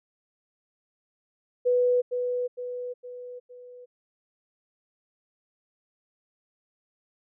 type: tone with echo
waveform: sine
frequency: 493.9 Hz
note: B4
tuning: in tune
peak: -19 dBFS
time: 1.65-2.02 s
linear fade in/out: 20 ms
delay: 460 ms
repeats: 4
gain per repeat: -6 dB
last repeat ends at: 3.86 s
effects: none